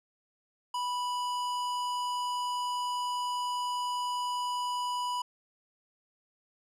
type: tone with hard clipping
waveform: sine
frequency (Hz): 985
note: B5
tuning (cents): -5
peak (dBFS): -32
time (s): 0.74-5.22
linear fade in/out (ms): 5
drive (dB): 15
effects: none